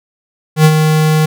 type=tone with ADSR envelope; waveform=square; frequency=155.56 Hz; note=D#3; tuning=in tune; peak=-3 dBFS; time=0.56-1.26 s; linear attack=88 ms; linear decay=57 ms; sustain=-6 dB; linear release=8 ms; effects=none